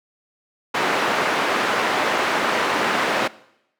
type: band-pass noise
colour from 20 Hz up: white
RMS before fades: -21 dBFS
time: 0.74-3.28 s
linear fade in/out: 10 ms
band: 260 to 1700 Hz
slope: 12 dB/octave
effects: noise-tail reverb RT60 0.8 s tail -20 dB re dry